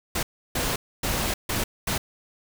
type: noise bursts at uneven times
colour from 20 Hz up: pink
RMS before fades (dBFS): -26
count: 5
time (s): 0.15-0.23 / 0.55-0.76 / 1.03-1.34 / 1.49-1.64 / 1.87-1.98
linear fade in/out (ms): 5
effects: none